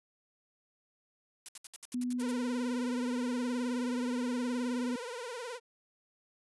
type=noise bursts; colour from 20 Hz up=blue; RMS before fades=-42 dBFS; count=10; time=1.46-2.313 s; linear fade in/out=0 ms; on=25 ms; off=67 ms
type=tone; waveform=sine; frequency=247.3 Hz; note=B3; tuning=3 cents sharp; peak=-31 dBFS; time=1.94-4.96 s; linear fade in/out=5 ms
type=tone with vibrato; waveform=sawtooth; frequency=483.8 Hz; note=B4; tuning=36 cents flat; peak=-35 dBFS; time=2.18-5.6 s; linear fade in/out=50 ms; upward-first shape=triangle; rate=19 Hz; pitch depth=130 cents each way
effects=resampled to 24000 Hz